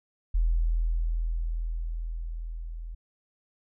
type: tone with level ramp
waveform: sine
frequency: 41.2 Hz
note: E1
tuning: in tune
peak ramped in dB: -20 to -35 dBFS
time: 0.34-2.95 s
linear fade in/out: 10 ms
effects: none